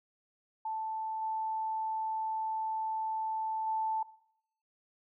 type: tone with level steps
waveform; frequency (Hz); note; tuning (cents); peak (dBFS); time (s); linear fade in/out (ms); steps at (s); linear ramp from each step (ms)
sine; 880; A5; 0; -33 / -31 / -29; 0.65-4.03; 5; 1.21 / 3.66; 20
effects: noise-tail reverb RT60 0.7 s tail -19 dB re dry